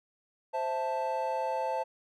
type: chord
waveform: triangle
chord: A minor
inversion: first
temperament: equal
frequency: 523.3 / 659.3 / 880 Hz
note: C5 / E5 / A5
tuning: 0 / 0 / 0 cents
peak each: -32 / -34 / -30 dBFS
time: 0.53-1.84 s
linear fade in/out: 20 ms
effects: none